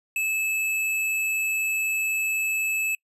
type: tone with hard clipping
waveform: sine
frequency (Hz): 2608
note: E7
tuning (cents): -19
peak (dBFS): -24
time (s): 0.16-2.95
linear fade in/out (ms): 2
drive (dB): 18
effects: noise-tail reverb RT60 0.1 s tail -26 dB re dry + resampled to 32000 Hz